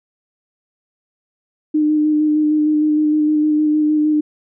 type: tone with vibrato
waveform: sine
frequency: 303.8 Hz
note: D#4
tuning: 41 cents flat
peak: -12 dBFS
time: 1.74-4.21 s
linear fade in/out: 10 ms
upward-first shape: square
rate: 6.5 Hz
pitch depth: 13 cents each way
effects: none